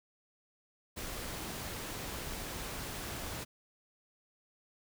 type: noise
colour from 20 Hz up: pink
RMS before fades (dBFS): -41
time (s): 0.96-3.45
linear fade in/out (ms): 20
effects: none